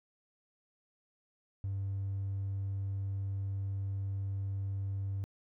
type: tone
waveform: triangle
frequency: 98 Hz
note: G2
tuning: in tune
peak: -30 dBFS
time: 1.64-5.24 s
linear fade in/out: 0 ms
effects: tanh soft clip ceiling -29 dBFS